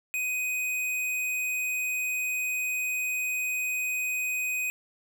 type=tone; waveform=square; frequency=2500 Hz; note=D#7; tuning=8 cents sharp; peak=-28 dBFS; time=0.14-4.7 s; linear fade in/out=0 ms; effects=none